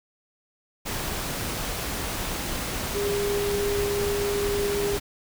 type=tone in noise; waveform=sine; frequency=406.1 Hz; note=G#4; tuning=39 cents flat; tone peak=-24 dBFS; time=2.94-4.98 s; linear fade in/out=20 ms; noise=pink; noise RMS=-30 dBFS; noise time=0.85-5 s; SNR=+3 dB; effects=none